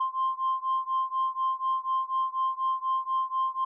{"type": "beating tone pair", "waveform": "sine", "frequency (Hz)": [1049, 1053.1], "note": ["C6", "C6"], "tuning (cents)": [4, 11], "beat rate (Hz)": 4.1, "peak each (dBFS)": [-27, -28], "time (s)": [0, 3.65], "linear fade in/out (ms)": 10, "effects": ["tanh soft clip ceiling -20 dBFS"]}